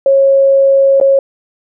sine tone with dropouts, 546 Hz, C#5, 26 cents flat, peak -5 dBFS, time 0.06-1.19 s, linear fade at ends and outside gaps 2 ms, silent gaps 1.001-1.012 s, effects none

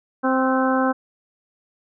harmonic tone with a mistuned harmonic, 261.6 Hz, C4, in tune, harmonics 1 / 2 / 3 / 4 / 5 / 6, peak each -20 / -23 / -25 / -26 / -27 / -28 dBFS, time 0.23-0.93 s, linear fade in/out 20 ms, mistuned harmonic 6, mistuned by -38 cents, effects none

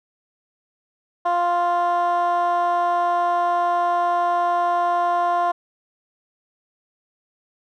15% pulse tone with band-pass filter, 349.4 Hz, F4, 1 cent sharp, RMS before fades -20 dBFS, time 1.25-5.52 s, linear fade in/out 10 ms, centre 840 Hz, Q 8.8, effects none

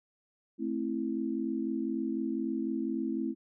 sine chord, A minor, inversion none, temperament just, 220 / 264 / 330 Hz, A3 / C4 / E4, 0 / +16 / +2 cents, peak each -35 / -34 / -34 dBFS, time 0.58-3.35 s, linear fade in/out 50 ms, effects none

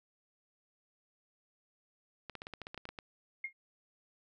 clicks, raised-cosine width 0.3 ms, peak -27 dBFS, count 12, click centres 2.297 / 2.353 / 2.419 / 2.469 / 2.537 / 2.617 / 2.669 / 2.745 / 2.777 / 2.854 / 2.89 / 2.988 s
sine tone with exponential decay, 2136 Hz, C7, 35 cents sharp, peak -32 dBFS, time 3.44-3.53 s, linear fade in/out 5 ms, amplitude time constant 19 ms
effects none

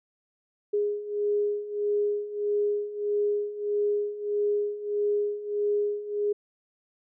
sine beating tone pair, 412.2 / 413.8 Hz, G#4 / G#4, -13 / -6 cents, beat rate 1.6 Hz, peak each -30 / -26 dBFS, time 0.73-6.33 s, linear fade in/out 10 ms, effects none

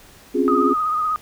sine chord, Db major seventh, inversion third, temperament equal with one note detuned, 261.6 / 277.2 / 353.3 / 415.3 Hz, C4 / Db4 / F4 / Ab4, 0 / 0 / +20 / 0 cents, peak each -21 dBFS, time 0.34-0.74 s, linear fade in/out 20 ms
sine tone with vibrato, 1244.5 Hz, D#6, in tune, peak -18 dBFS, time 0.48-1.16 s, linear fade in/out 0 ms, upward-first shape sine, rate 16 Hz, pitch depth 38 cents each way
effects pink hiss -47 dBFS RMS until 1.21 s

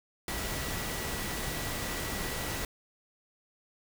sine tone in noise, 1947 Hz, B6, 25 cents flat, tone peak -44 dBFS, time 0.28-2.65 s, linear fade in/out 2 ms, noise pink, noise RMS -35 dBFS, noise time 0.28-2.65 s, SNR -12 dB, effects none

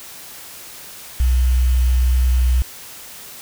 sine tone with quantisation, 62.3 Hz, B1, 16 cents sharp, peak -12 dBFS, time 1.2-2.62 s, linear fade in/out 0 ms, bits 6, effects white hiss -37 dBFS RMS until 3.41 s

